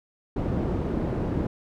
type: low-pass noise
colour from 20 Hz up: white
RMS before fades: -27 dBFS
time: 0.36-1.47 s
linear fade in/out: 5 ms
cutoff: 310 Hz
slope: 12 dB/octave
effects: none